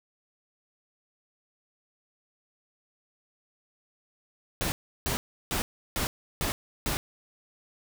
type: noise bursts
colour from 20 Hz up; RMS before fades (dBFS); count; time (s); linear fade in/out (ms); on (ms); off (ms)
pink; -29; 6; 4.61-6.97; 0; 110; 340
effects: none